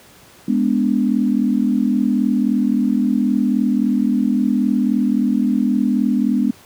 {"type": "chord", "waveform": "sine", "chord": "G# diminished", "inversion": "none", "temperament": "equal with one note detuned", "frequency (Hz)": [207.7, 246.9, 290.6], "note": ["G#3", "B3", "D4"], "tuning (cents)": [0, 0, -18], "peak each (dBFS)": [-18, -17, -21], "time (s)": [0.48, 6.51], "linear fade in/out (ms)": 5, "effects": ["pink hiss -46 dBFS RMS until 6.65 s", "high-pass 80 Hz 12 dB/octave"]}